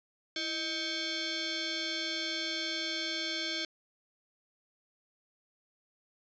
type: tone with frequency modulation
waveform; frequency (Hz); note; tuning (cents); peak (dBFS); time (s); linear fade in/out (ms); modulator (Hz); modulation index
sine; 622.3; D#5; 0; -32; 0.36-3.65; 2; 952; 4.9
effects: resampled to 16000 Hz